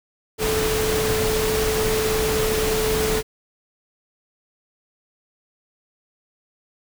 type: tone in noise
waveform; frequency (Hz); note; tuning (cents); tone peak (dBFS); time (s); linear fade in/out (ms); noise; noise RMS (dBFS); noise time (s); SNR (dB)
sine; 435.7; A4; -17; -21; 0.38-3.23; 50; pink; -24; 0.38-3.23; 0
effects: none